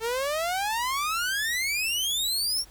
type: exponential sweep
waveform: sawtooth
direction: up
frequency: 440 to 5650 Hz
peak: -22 dBFS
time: 0-2.65 s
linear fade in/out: 50 ms
effects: added 50 Hz sine -52 dBFS peak until 2.7 s + pink hiss -54 dBFS RMS until 2.7 s